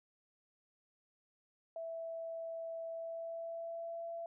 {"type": "tone with pitch glide", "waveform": "sine", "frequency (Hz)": [659.3, 672.4], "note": ["E5", "E5"], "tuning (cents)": [0, 34], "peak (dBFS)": -40, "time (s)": [1.76, 4.26], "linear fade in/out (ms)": 2, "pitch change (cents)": 34, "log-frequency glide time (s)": [2.89, 4.08], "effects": []}